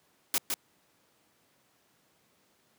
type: noise with echo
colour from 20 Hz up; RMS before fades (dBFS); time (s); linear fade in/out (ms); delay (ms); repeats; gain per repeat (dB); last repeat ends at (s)
white; -27; 0.34-0.38; 0; 160; 1; -4; 0.54
effects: pink hiss -68 dBFS RMS until 2.78 s + high-pass 150 Hz 12 dB/octave